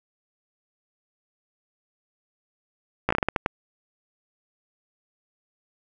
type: slowing click train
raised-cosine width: 0.5 ms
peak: -6 dBFS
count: 9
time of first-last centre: 3.09-3.461 s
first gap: 15 ms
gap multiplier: 1.31
effects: none